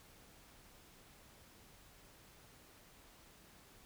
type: silence
effects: pink hiss -62 dBFS RMS until 3.85 s